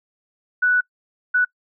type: tone bursts at uneven times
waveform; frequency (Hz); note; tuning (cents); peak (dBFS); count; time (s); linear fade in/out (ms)
sine; 1480; F#6; 0; -14; 2; 0.62-0.81 / 1.34-1.45; 10
effects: noise-tail reverb RT60 0.1 s tail -25 dB re dry